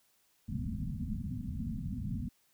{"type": "low-pass noise", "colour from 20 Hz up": "white", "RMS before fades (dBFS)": -37, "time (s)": [0.48, 2.29], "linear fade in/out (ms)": 10, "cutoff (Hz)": 250, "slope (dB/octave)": 96, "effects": ["white hiss -71 dBFS RMS until 2.53 s"]}